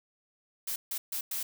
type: noise bursts at uneven times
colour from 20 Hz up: blue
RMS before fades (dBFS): -34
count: 4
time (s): 0.67-0.76 / 0.91-0.98 / 1.12-1.21 / 1.31-1.43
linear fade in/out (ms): 5
effects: none